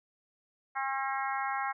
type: harmonic tone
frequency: 269.5 Hz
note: C#4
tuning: 49 cents flat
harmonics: 3 / 4 / 5 / 6 / 7 / 8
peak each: -34 / -36 / -38 / -40 / -41 / -42 dBFS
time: 0.75-1.73 s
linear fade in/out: 20 ms
effects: none